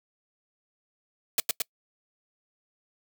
white noise with echo, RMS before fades -23 dBFS, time 1.38-1.4 s, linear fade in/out 2 ms, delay 110 ms, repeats 2, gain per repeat -2 dB, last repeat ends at 1.62 s, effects noise-tail reverb RT60 0.1 s tail -26 dB re dry + high-pass 150 Hz 12 dB/octave

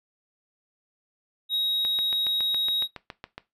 triangle tone, 3795 Hz, A#7, 30 cents sharp, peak -22 dBFS, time 1.49-2.88 s, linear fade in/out 50 ms
click train, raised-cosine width 0.3 ms, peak -20 dBFS, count 12, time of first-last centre 1.85-3.38 s, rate 7.19 Hz
effects noise-tail reverb RT60 0.2 s tail -17 dB re dry + resampled to 32000 Hz

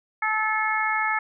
harmonic tone, 433.8 Hz, A4, 25 cents flat, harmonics 2 / 3 / 4 / 5, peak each -27 / -27 / -27 / -27 dBFS, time 0.22-1.19 s, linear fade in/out 5 ms, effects none

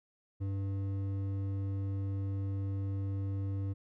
triangle tone with hard clipping, 98 Hz, G2, in tune, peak -34 dBFS, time 0.4-3.74 s, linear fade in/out 20 ms, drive 12 dB, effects none

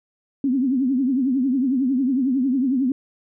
sine tone with vibrato, 261.6 Hz, C4, in tune, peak -17 dBFS, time 0.44-2.92 s, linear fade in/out 2 ms, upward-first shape triangle, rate 11 Hz, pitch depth 160 cents each way, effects none

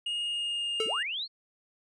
triangle tone with pitch glide, 2856 to 2826 Hz, F7 to F7, +38 to +20 cents, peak -28 dBFS, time 0.06-1.03 s, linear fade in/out 5 ms, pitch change -18 cents, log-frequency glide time 0.2-0.73 s
square tone with exponential decay, 440 Hz, A4, in tune, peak -26 dBFS, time 0.8-1 s, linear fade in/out 2 ms, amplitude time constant 42 ms
sine linear sweep, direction up, 92.5 to 4446 Hz, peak -31 dBFS, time 0.85-1.28 s, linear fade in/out 50 ms
effects resampled to 24000 Hz

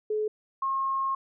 sine tone pair in turn, 427.5 / 1077.2 Hz, A4 / C#6, -50 / -50 cents, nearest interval octave + major third, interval 1600 cents, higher second, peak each -25 dBFS, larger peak neither, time 0.1-0.28 / 0.62-1.15 s, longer second, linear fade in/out 5 ms, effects none

